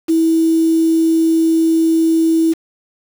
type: tone with quantisation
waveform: sine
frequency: 325.3 Hz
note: E4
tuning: 23 cents flat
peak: -10 dBFS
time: 0.08-2.54 s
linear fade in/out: 20 ms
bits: 5
effects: none